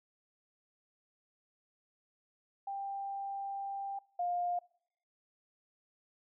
sine tone pair in turn, 791 / 706.1 Hz, G5 / F5, +15 / +19 cents, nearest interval major second, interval 196 cents, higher first, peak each -36 / -31 dBFS, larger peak second, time 2.67-3.99 / 4.19-4.59 s, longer first, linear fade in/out 5 ms, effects noise-tail reverb RT60 0.6 s tail -23 dB re dry

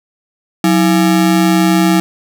square ring-modulated tone, 253.5 Hz, B3, 45 cents sharp, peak -6 dBFS, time 0.64-2 s, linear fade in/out 0 ms, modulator 70.3 Hz, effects none

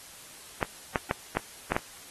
clicks, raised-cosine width 0.5 ms, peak -10 dBFS, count 6, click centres 0.628 / 0.958 / 1.111 / 1.37 / 1.72 / 1.765 s, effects white hiss -48 dBFS RMS until 2.1 s + AAC 32 kbps

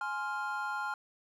triangle chord, F minor, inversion first, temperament just, 838.1 / 1047.7 / 1396.9 Hz, Ab5 / C6 / F6, +16 / +2 / 0 cents, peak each -36 / -38 / -34 dBFS, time 0.01-0.94 s, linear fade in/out 2 ms, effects none

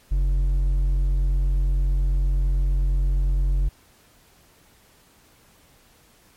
triangle tone with hard clipping, 45.61 Hz, F#1, 24 cents flat, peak -19 dBFS, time 0.11-3.69 s, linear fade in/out 10 ms, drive 8 dB, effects pink hiss -56 dBFS RMS until 6.36 s + MP3 64 kbps

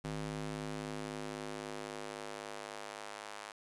square tone with high-pass filter sweep, 51.9 Hz, G#1, in tune, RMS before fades -43 dBFS, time 0.04-3.52 s, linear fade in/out 5 ms, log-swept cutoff 140 to 860 Hz, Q 0.98, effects resampled to 24000 Hz + 10-bit

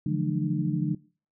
sine tone cluster, 144.7 / 166.8 / 179.8 / 213.8 / 301.7 Hz, D3 / E3 / F#3 / A3 / D4, -25 / +21 / -49 / -49 / +47 cents, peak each -28 / -31 / -30 / -33 / -31 dBFS, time 0.06-0.95 s, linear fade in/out 5 ms, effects noise-tail reverb RT60 0.4 s tail -22 dB re dry

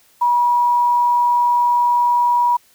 sine tone with quantisation, 965 Hz, B5, 40 cents flat, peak -12 dBFS, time 0.21-2.57 s, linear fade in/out 10 ms, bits 7, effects white hiss -54 dBFS RMS until 2.74 s

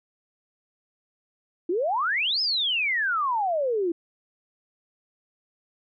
sine exponential two-way sweep, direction up then down, 325.4 to 5274 to 325.4 Hz, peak -22 dBFS, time 1.69-3.92 s, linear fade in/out 5 ms, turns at 2.41 s, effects none

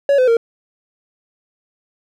triangle tone with pitch steps, 562 / 509.4 / 461.8 Hz, C#5 / C5 / A#4, +24 / -46 / -16 cents, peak -8 dBFS, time 0.09-0.369 s, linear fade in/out 2 ms, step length 93 ms, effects none

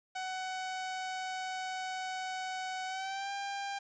sawtooth tone with pitch glide, 748 to 797.1 Hz, F#5 to G5, +19 to +29 cents, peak -32 dBFS, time 0.15-3.79 s, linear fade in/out 10 ms, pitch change +110 cents, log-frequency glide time 2.86-3.31 s, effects resampled to 16000 Hz + 10-bit

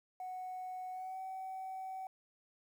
sine tone with pitch glide, 740 to 758.6 Hz, F#5 to F#5, 0 to +43 cents, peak -39 dBFS, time 0.2-2.07 s, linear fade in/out 2 ms, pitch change +43 cents, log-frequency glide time 0.92-1.19 s, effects tanh soft clip ceiling -38 dBFS + 11-bit

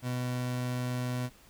30% pulse tone, 124.7 Hz, B2, 17 cents sharp, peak -28 dBFS, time 0.02-1.3 s, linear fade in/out 50 ms, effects pink hiss -58 dBFS RMS until 1.49 s

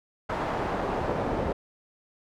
brown noise with band-pass filter sweep, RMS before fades -29 dBFS, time 0.29-1.53 s, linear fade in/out 10 ms, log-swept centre 1000 to 590 Hz, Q 1, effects none

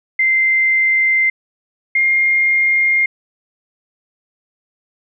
sine tone pair in turn, 2083 / 2122 Hz, C7 / C7, -8 / +24 cents, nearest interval unison, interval 32 cents, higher second, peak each -11 dBFS, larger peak neither, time 0.19-1.3 / 1.95-3.06 s, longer neither, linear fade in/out 5 ms, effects none

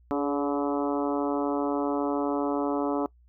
harmonic tone with a mistuned harmonic, 143.5 Hz, D3, 40 cents flat, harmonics 2 / 3 / 4 / 5 / 6 / 7 / 8 / 9, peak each -27 / -31 / -33 / -35 / -37 / -38 / -39 / -40 dBFS, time 0.11-3.06 s, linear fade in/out 0 ms, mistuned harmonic 3, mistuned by -30 cents, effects noise-tail reverb RT60 0.1 s tail -23 dB re dry + added 60 Hz sine -55 dBFS peak until 3.28 s

